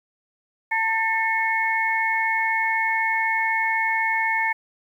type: tone cluster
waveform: sine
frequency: 896 / 1792 / 2188 Hz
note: A5 / A6 / C#7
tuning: +31 / +31 / -23 cents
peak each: -24 dBFS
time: 0.71-4.53 s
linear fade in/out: 10 ms
effects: 9-bit